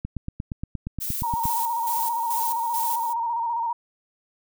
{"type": "click train", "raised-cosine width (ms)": 5, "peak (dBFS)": -17, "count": 13, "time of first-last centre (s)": [0.05, 1.455], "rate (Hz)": 8.54}
{"type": "noise with tremolo", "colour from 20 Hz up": "violet", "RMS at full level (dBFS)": -29, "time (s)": [1, 3.14], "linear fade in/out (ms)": 20, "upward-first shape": "square", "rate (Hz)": 2.3, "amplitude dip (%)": 65}
{"type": "tone with vibrato", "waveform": "sine", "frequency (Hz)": 932, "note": "A#5", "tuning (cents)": -1, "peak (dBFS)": -23, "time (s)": [1.23, 3.73], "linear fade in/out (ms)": 5, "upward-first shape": "square", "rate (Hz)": 15, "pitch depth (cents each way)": 37}
{"effects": []}